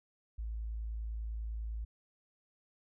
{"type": "tone", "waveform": "sine", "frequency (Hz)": 55, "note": "A1", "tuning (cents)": 0, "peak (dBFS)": -36, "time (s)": [0.38, 1.85], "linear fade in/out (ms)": 10, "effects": []}